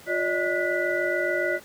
sine tone cluster, 355.6 / 577 / 624 / 1457 / 1981 Hz, F4 / D5 / D#5 / F#6 / B6, +31 / -31 / +5 / -27 / +5 cents, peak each -29 dBFS, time 0.06-1.6 s, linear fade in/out 50 ms, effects pink hiss -48 dBFS RMS until 1.64 s + high-pass 100 Hz 12 dB/octave

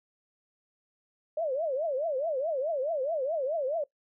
sine tone with vibrato, 587.3 Hz, D5, in tune, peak -27 dBFS, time 1.37-3.84 s, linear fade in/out 5 ms, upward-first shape triangle, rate 4.7 Hz, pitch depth 280 cents each way, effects noise-tail reverb RT60 0.1 s tail -19 dB re dry

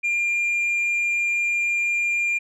sine tone, 2398 Hz, D7, 36 cents sharp, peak -17 dBFS, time 0.03-2.39 s, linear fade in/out 20 ms, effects tanh soft clip ceiling -19 dBFS

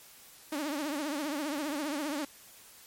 sawtooth tone with vibrato, 294.2 Hz, D4, 3 cents sharp, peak -28 dBFS, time 0.52-2.25 s, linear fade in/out 5 ms, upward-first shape triangle, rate 15 Hz, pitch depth 150 cents each way, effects white hiss -54 dBFS RMS until 2.86 s + MP3 64 kbps

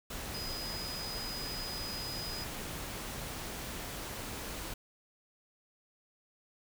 sine tone in noise, 4978 Hz, D#8, in tune, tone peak -40 dBFS, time 0.34-2.44 s, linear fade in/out 5 ms, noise pink, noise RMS -41 dBFS, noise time 0.1-4.74 s, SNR -2 dB, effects none

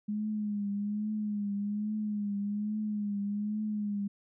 sine tone with vibrato, 207.7 Hz, G#3, in tune, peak -30 dBFS, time 0.08-4.08 s, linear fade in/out 10 ms, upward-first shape triangle, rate 1.2 Hz, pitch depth 61 cents each way, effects none

